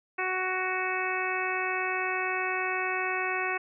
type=harmonic tone; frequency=371.5 Hz; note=F#4; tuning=7 cents sharp; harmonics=1 / 2 / 3 / 4 / 5 / 6 / 7; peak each=-35 / -35 / -35 / -35 / -35 / -35 / -35 dBFS; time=0.18-3.58 s; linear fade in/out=10 ms; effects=none

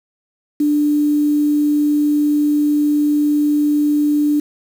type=tone with quantisation; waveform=sine; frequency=295.4 Hz; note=D4; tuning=10 cents sharp; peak=-12 dBFS; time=0.6-4.4 s; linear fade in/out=5 ms; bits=6; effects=none

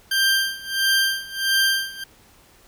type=tone with tremolo; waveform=20% pulse; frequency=1579 Hz; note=G6; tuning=12 cents sharp; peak=-11 dBFS; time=0.11-2.04 s; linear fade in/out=5 ms; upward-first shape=sine; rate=1.5 Hz; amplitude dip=90%; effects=pink hiss -53 dBFS RMS until 2.67 s

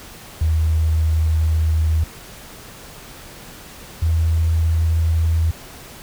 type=tone pair in turn; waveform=sine; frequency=79.5 / 81.55 Hz; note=D#2 / E2; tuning=+38 / -18 cents; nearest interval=unison; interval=44 cents; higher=second; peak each=-14 dBFS; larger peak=neither; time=0.41-2.04 / 4.02-5.51 s; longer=first; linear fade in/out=5 ms; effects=pink hiss -39 dBFS RMS until 6.02 s

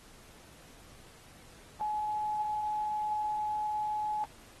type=tone; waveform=sine; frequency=848 Hz; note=G#5; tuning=36 cents sharp; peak=-30 dBFS; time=1.81-4.24 s; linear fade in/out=0 ms; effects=pink hiss -56 dBFS RMS until 4.6 s + AAC 32 kbps

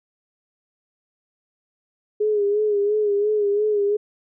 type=tone with vibrato; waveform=sine; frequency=415.3 Hz; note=G#4; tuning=in tune; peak=-17 dBFS; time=2.2-3.97 s; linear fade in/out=10 ms; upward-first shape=sine; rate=2.9 Hz; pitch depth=54 cents each way; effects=none

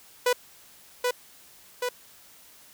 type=tone with echo; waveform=sawtooth; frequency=493.9 Hz; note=B4; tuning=in tune; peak=-16 dBFS; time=0.26-0.33 s; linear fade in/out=5 ms; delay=780 ms; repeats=2; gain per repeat=-3 dB; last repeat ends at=1.89 s; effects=white hiss -53 dBFS RMS until 2.73 s

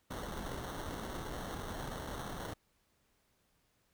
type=noise with sample-and-hold; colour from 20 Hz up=pink; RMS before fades=-42 dBFS; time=0.1-2.54 s; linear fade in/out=10 ms; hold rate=2450 Hz; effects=pink hiss -75 dBFS RMS until 3.93 s

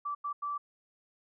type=tone bursts at uneven times; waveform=sine; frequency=1162 Hz; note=D6; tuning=19 cents flat; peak=-32 dBFS; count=3; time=0.05-0.15 / 0.24-0.33 / 0.42-0.58 s; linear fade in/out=10 ms; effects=none

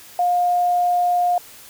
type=tone; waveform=sine; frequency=710 Hz; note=F5; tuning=28 cents sharp; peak=-15 dBFS; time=0.19-1.38 s; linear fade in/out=2 ms; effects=white hiss -43 dBFS RMS until 1.69 s

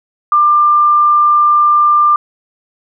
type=tone; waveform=sine; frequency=1192 Hz; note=D6; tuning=25 cents sharp; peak=-6 dBFS; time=0.32-2.16 s; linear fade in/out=2 ms; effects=none

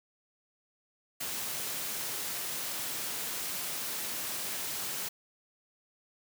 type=high-pass noise; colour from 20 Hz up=white; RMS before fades=-36 dBFS; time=1.2-5.09 s; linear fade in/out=10 ms; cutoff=100 Hz; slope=24 dB/octave; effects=none

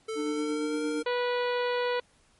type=tone with pitch glide; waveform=square; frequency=441.8 to 464.8 Hz; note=A4 to A#4; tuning=+7 to -5 cents; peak=-32 dBFS; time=0.08-1.03 s; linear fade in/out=10 ms; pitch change=+88 cents; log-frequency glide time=0.22-0.81 s
type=tone with tremolo; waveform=triangle; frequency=300 Hz; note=D4; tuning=37 cents sharp; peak=-26 dBFS; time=0.15-1.04 s; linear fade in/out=50 ms; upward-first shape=sine; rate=8.7 Hz; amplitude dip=35%
type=harmonic tone; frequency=489.8 Hz; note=B4; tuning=14 cents flat; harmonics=1 / 2 / 3 / 4 / 5 / 6 / 7 / 8 / 9; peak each=-27 / -33 / -37 / -39 / -41 / -43 / -44 / -45 / -46 dBFS; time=1.06-2 s; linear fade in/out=5 ms
effects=pink hiss -64 dBFS RMS until 2.39 s + MP3 48 kbps

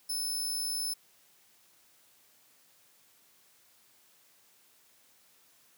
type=tone; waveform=20% pulse; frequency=5260 Hz; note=E8; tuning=5 cents flat; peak=-26 dBFS; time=0.09-0.94 s; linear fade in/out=10 ms; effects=white hiss -64 dBFS RMS until 5.77 s + high-pass 100 Hz 12 dB/octave

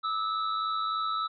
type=tone pair together; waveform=square; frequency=1200 / 1303.3 Hz; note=D6 / E6; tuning=+37 / -20 cents; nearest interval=minor second; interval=143 cents; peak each=-38 / -29 dBFS; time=0.03-1.28 s; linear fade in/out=20 ms; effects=resampled to 11025 Hz

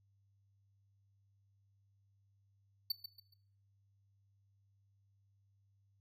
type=tone with echo; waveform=square; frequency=4500 Hz; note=C#8; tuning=25 cents sharp; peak=-32 dBFS; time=2.9-2.92 s; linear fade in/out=5 ms; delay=140 ms; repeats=3; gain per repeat=-10 dB; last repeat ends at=3.34 s; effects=noise-tail reverb RT60 0.6 s tail -19 dB re dry + added 99 Hz sine -70 dBFS peak until 6 s

